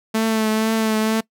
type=tone with vibrato; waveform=sawtooth; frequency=220 Hz; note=A3; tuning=in tune; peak=-13 dBFS; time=0.14-1.21 s; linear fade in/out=10 ms; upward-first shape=triangle; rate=2.1 Hz; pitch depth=29 cents each way; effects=noise-tail reverb RT60 0.1 s tail -22 dB re dry